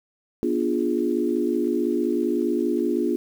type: chord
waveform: sine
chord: B diminished seventh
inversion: none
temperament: equal with one note detuned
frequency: 243.7 / 293.7 / 349.2 / 415.3 Hz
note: B3 / D4 / F4 / Ab4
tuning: -23 / 0 / 0 / 0 cents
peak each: -26 / -26 / -24 / -28 dBFS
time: 0.43-3.16 s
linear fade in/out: 0 ms
effects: 8-bit